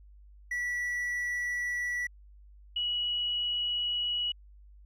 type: tone pair in turn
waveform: triangle / sine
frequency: 1951 / 2923 Hz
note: B6 / F#7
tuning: -22 / -22 cents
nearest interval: perfect fifth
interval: 700 cents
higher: second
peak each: -28 dBFS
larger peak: neither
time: 0.51-2.07 / 2.76-4.32 s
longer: neither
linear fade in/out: 5 ms
effects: added 50 Hz sine -51 dBFS peak until 4.85 s